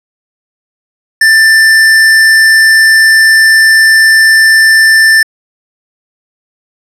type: tone with hard clipping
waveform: sine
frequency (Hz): 1776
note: A6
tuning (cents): +16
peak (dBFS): -4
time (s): 1.21-5.23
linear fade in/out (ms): 5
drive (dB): 14
effects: low-pass 12000 Hz 12 dB/octave